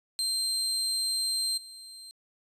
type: tone with level steps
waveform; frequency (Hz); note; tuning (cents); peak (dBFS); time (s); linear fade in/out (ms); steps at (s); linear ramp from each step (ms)
30% pulse; 4153; C8; -14; -24 / -41; 0.19-2.11; 0; 1.57; 10
effects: resampled to 32000 Hz